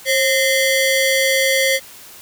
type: ring-modulated tone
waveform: sawtooth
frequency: 1301 Hz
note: E6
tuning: 23 cents flat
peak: -7 dBFS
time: 0.05-1.8 s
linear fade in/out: 50 ms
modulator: 765 Hz
effects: white hiss -40 dBFS RMS until 2.21 s